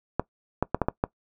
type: clicks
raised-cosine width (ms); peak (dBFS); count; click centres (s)
1; -8; 6; 0.196 / 0.626 / 0.746 / 0.817 / 0.885 / 1.039
effects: noise-tail reverb RT60 0.1 s tail -21 dB re dry